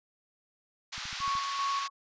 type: band-pass noise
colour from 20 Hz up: white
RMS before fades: -39 dBFS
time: 0.92-1.88 s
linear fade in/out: 10 ms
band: 950 to 5400 Hz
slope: 24 dB/octave
type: click train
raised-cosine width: 5 ms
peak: -36 dBFS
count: 6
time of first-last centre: 0.98-1.353 s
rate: 13.4 Hz
type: tone with tremolo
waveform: sine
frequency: 1108.7 Hz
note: C#6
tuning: in tune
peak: -28 dBFS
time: 1.19-1.9 s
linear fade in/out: 50 ms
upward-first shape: square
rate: 2.5 Hz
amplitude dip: 40%
effects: resampled to 16000 Hz